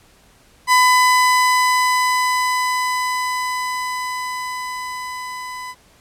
30% pulse tone with level ramp, 1003 Hz, B5, 26 cents sharp, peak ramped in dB -7 to -26 dBFS, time 0.67-5.75 s, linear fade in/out 50 ms, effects pink hiss -52 dBFS RMS until 6 s + low-pass 12000 Hz 12 dB/octave

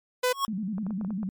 sawtooth tone, 501 Hz, B4, 25 cents sharp, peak -18 dBFS, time 0.23-0.33 s, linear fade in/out 10 ms
square tone with exponential growth, 1100 Hz, C#6, 14 cents flat, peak -21 dBFS, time 0.27-0.45 s, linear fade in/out 1 ms, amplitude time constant 39 ms
sine tone with vibrato, 201 Hz, G3, 44 cents sharp, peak -28 dBFS, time 0.48-1.29 s, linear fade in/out 0 ms, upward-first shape square, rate 10 Hz, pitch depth 140 cents each way
clicks, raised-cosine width 1 ms, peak -28 dBFS, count 7, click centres 0.782 / 0.866 / 0.907 / 1.012 / 1.048 / 1.106 / 1.231 s
effects MP3 96 kbps

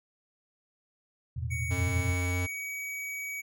sine chord, E suspended fourth, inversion none, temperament equal with one note detuned, 82.41 / 112.18 / 123.47 Hz, E2 / A2 / B2, 0 / +34 / 0 cents, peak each -34 / -36 / -35 dBFS, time 1.36-2.14 s, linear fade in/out 10 ms
square tone with pitch glide, 2239 to 2265 Hz, C#7 to C#7, +17 to +37 cents, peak -35 dBFS, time 1.5-3.42 s, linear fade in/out 20 ms, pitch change +20 cents, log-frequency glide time 2.11-2.71 s
square tone with vibrato, 89.8 Hz, F2, 49 cents sharp, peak -29 dBFS, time 1.7-2.47 s, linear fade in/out 20 ms, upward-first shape square, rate 19 Hz, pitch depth 10 cents each way
effects none

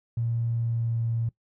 triangle tone with pitch glide, 116.54 to 115.33 Hz, A#2 to A#2, 0 to -18 cents, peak -20 dBFS, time 0.17-1.29 s, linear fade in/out 5 ms, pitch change -18 cents, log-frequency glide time 0.54-1.03 s, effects noise-tail reverb RT60 0.1 s tail -24 dB re dry + tanh soft clip ceiling -22 dBFS

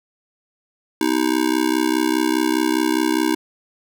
square tone with amplitude modulation, 315.6 Hz, D#4, 25 cents sharp, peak -13 dBFS, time 1.01-3.35 s, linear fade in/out 2 ms, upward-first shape sine, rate 64.9 Hz, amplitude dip 100%, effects none

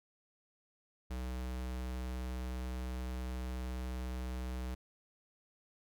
square tone, 62.9 Hz, B1, 32 cents sharp, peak -38 dBFS, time 1.1-4.75 s, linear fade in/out 10 ms, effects none

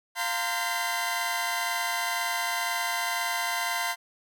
sawtooth tone cluster, 700 / 915 / 1030 / 1580 / 2038 Hz, F5 / A#5 / C6 / G6 / C7, +4 / -32 / -28 / +13 / -46 cents, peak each -30 dBFS, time 0.15-3.96 s, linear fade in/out 50 ms, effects none

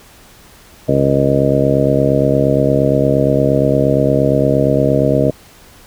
harmonic tone, 68.6 Hz, C#2, 17 cents flat, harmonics 1 / 2 / 3 / 4 / 5 / 6 / 7 / 8 / 9, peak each -28 / -16 / -22 / -17 / -22 / -22 / -17 / -24 / -16 dBFS, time 0.88-5.31 s, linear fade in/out 10 ms, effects pink hiss -43 dBFS RMS until 5.86 s

